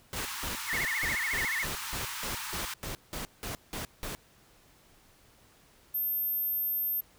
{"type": "noise bursts", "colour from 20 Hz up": "pink", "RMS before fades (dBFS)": -37, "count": 14, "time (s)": [0.13, 4.15], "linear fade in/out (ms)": 0, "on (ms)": 120, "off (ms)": 180}
{"type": "high-pass noise", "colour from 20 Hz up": "pink", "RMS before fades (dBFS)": -38, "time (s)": [0.16, 2.74], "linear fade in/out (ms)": 5, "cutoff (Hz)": 860, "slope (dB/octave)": 96}
{"type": "tone with vibrato", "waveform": "sine", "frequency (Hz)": 1975.5, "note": "B6", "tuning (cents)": 0, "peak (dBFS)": -29, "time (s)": [0.66, 1.67], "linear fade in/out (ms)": 50, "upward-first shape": "sine", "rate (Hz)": 14, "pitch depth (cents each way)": 190}
{"type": "tone", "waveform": "sine", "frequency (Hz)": 13290, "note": "G#9", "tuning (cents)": 0, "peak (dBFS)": -28, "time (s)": [5.94, 7.01], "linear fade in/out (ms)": 10}
{"effects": ["pink hiss -61 dBFS RMS until 7.18 s"]}